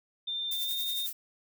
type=tone with pitch glide; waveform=sine; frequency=3592 to 3655 Hz; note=A7 to A#7; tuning=+35 to -35 cents; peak=-31 dBFS; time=0.27-1.07 s; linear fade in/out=10 ms; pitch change=+30 cents; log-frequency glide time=0.65-0.71 s
type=noise with tremolo; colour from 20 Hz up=violet; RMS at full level=-34 dBFS; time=0.51-1.13 s; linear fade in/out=5 ms; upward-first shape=triangle; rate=11 Hz; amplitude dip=65%
effects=none